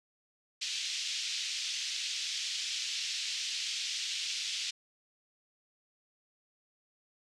pink band-pass noise, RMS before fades -36 dBFS, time 0.61-4.71 s, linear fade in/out 10 ms, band 2800 to 6400 Hz, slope 24 dB/octave, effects low-pass 10000 Hz 12 dB/octave

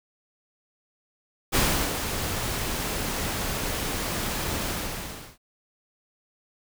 pink noise with ADSR envelope, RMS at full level -21 dBFS, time 1.52-5.38 s, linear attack 34 ms, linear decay 360 ms, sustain -8 dB, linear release 710 ms, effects none

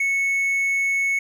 triangle tone, 2206 Hz, C#7, 9 cents flat, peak -17 dBFS, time 0-1.19 s, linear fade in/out 5 ms, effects none

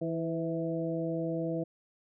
harmonic tone with a mistuned harmonic, 163.8 Hz, E3, 11 cents flat, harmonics 1 / 2 / 3 / 4, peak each -35 / -34 / -36 / -38 dBFS, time 0.01-1.64 s, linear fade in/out 10 ms, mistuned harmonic 3, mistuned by +33 cents, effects none

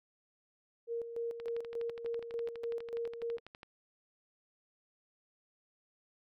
sine tone with tremolo, 466.2 Hz, A#4, in tune, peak -34 dBFS, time 0.87-3.4 s, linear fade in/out 50 ms, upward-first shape square, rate 3.4 Hz, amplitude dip 60%
click train, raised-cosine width 0.3 ms, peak -33 dBFS, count 28, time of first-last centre 1.4-3.631 s, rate 12.1 Hz
effects none

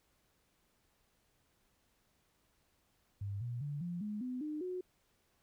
sine tone with pitch steps, 100.1 / 120.42 / 144.87 / 174.28 / 209.7 / 252.2 / 303.4 / 365.1 Hz, G2 / B2 / D3 / F3 / G#3 / B3 / D#4 / F#4, +37 / -43 / -23 / -3 / +17 / +36 / -44 / -23 cents, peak -37 dBFS, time 3.21-4.81 s, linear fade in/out 5 ms, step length 200 ms, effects pink hiss -75 dBFS RMS until 5.42 s

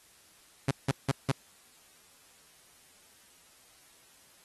sawtooth tone bursts, 135.9 Hz, C#3, 34 cents flat, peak -20 dBFS, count 4, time 0.68-1.318 s, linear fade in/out 5 ms, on 32 ms, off 170 ms, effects white hiss -60 dBFS RMS until 4.44 s + AAC 32 kbps

